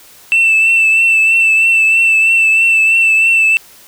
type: tone with vibrato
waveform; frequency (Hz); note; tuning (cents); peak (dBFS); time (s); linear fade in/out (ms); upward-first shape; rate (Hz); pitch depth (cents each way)
sine; 2661; E7; +16; -5; 0.32-3.57; 0; triangle; 3.1; 32
effects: tanh soft clip ceiling -5 dBFS + white hiss -41 dBFS RMS until 3.87 s